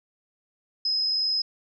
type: tone with amplitude modulation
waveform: sine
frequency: 5090 Hz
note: D#8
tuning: 39 cents sharp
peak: -21 dBFS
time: 0.85-1.42 s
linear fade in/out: 5 ms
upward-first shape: sine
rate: 82.1 Hz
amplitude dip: 25%
effects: none